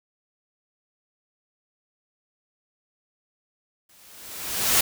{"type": "noise with exponential growth", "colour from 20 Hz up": "white", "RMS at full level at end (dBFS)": -17, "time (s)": [3.89, 4.81], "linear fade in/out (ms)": 5, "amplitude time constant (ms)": 200, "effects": []}